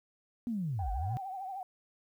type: linear two-way sweep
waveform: sine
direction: down then up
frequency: 246.8 to 46.25 to 129.6 Hz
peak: -31 dBFS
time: 0.47-1.17 s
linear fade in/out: 0 ms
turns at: 0.91 s
type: tone with vibrato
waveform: sine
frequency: 765 Hz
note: G5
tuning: 42 cents flat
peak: -37 dBFS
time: 0.79-1.63 s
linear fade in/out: 2 ms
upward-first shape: triangle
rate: 13 Hz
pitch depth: 88 cents each way
effects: tanh soft clip ceiling -24 dBFS + 11-bit